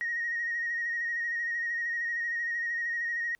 sine tone with vibrato, 1875 Hz, A#6, 10 cents sharp, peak -28 dBFS, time 0.01-3.35 s, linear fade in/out 0 ms, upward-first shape sine, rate 13 Hz, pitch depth 30 cents each way, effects tanh soft clip ceiling -24 dBFS + pink hiss -73 dBFS RMS until 3.39 s

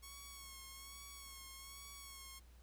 5% pulse tone with vibrato, 1100 Hz, C#6, 14 cents flat, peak -40 dBFS, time 0.02-2.4 s, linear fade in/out 20 ms, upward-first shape sine, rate 1.2 Hz, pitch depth 38 cents each way, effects added 60 Hz sine -59 dBFS peak until 2.62 s + pink hiss -70 dBFS RMS until 2.62 s

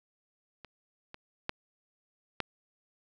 clicks, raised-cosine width 0.3 ms, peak -30 / -28 / -15 / -14 dBFS, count 4, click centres 0.647 / 1.144 / 1.494 / 2.403 s, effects none

